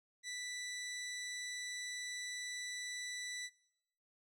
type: tone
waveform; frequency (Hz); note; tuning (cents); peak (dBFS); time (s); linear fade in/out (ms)
15% pulse; 1975.5; B6; 0; -35; 0.23-3.5; 50
effects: noise-tail reverb RT60 0.8 s tail -23 dB re dry + low-pass 10000 Hz 12 dB/octave